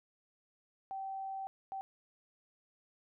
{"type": "tone bursts at uneven times", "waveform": "sine", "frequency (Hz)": 774, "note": "G5", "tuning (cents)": -22, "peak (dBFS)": -38, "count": 2, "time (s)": [[0.91, 1.47], [1.72, 1.81]], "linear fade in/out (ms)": 0, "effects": []}